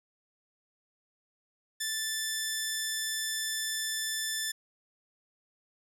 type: tone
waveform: 10% pulse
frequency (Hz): 1759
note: A6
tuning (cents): -1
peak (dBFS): -22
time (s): 1.8-4.52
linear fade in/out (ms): 10
effects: none